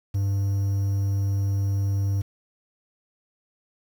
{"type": "tone with quantisation", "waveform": "triangle", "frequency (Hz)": 98.9, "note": "G2", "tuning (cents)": 16, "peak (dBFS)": -19, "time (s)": [0.14, 2.22], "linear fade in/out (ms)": 10, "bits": 8, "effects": []}